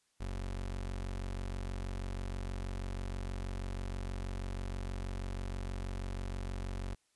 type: tone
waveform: 30% pulse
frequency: 46.25 Hz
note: F#1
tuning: in tune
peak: -34 dBFS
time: 0.2-6.95 s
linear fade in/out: 10 ms
effects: white hiss -75 dBFS RMS until 7.15 s + resampled to 24000 Hz